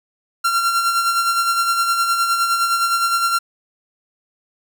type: tone with tremolo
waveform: 45% pulse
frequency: 1372 Hz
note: F6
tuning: 31 cents flat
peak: -14 dBFS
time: 0.44-3.39 s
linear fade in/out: 10 ms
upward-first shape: sine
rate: 9.7 Hz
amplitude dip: 45%
effects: none